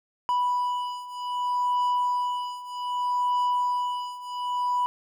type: beating tone pair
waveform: triangle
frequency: 985 / 985.64 Hz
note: B5 / B5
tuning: -5 / -4 cents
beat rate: 0.64 Hz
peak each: -27 / -24 dBFS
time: 0.29-4.86 s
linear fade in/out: 0 ms
effects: none